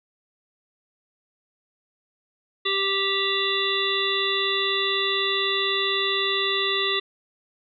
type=harmonic tone with a mistuned harmonic; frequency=392 Hz; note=G4; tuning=in tune; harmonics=1 / 3 / 5 / 7 / 9 / 10; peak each=-28 / -30 / -29 / -30 / -26 / -29 dBFS; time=2.65-7 s; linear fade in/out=10 ms; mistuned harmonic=7; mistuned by=+15 cents; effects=none